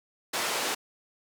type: band-pass noise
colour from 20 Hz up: pink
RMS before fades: -30 dBFS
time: 0.33-0.75 s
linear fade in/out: 10 ms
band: 490 to 10000 Hz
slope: 12 dB/octave
effects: none